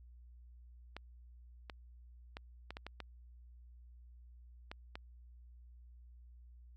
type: clicks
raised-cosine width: 0.3 ms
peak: -28 dBFS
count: 9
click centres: 0.966 / 1.698 / 2.369 / 2.706 / 2.769 / 2.866 / 3.003 / 4.715 / 4.955 s
effects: added 60 Hz sine -54 dBFS peak until 6.76 s + MP3 64 kbps